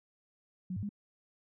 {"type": "tone with pitch steps", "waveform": "sine", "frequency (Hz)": [183.5, 100.4, 204.2], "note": ["F#3", "G2", "G#3"], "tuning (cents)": [-14, 42, -29], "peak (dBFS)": -34, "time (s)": [0.7, 0.892], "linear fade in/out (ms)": 5, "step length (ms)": 64, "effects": []}